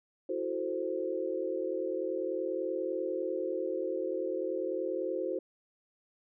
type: chord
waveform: sine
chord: F# half-diminished seventh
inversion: third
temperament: equal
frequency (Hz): 329.6 / 370 / 440 / 523.3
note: E4 / F#4 / A4 / C5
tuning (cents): 0 / 0 / 0 / 0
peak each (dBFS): -38 / -35 / -39 / -35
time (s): 0.29-5.39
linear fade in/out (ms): 5
effects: none